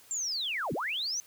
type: linear two-way sweep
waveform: sine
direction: down then up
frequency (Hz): 7459 to 106.8 to 6240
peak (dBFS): -30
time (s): 0.11-1.2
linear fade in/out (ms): 0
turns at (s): 0.73
effects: white hiss -57 dBFS RMS until 1.26 s